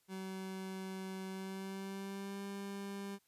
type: tone with pitch glide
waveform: 30% pulse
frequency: 189.7 to 198.56 Hz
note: F#3 to G3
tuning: +43 to +22 cents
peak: -39 dBFS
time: 0.08-3.19 s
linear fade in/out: 50 ms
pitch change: +79 cents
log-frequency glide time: 1.28-2.44 s
effects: white hiss -75 dBFS RMS until 3.27 s + resampled to 32000 Hz